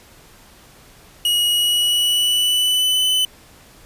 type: tone with pitch glide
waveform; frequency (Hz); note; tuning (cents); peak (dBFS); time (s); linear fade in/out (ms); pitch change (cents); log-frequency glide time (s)
45% pulse; 2899 to 3015; F#7 to F#7; -36 to +32; -15; 1.25-3.25; 2; +68; 1.5-3.05
effects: pink hiss -47 dBFS RMS until 3.85 s + resampled to 32000 Hz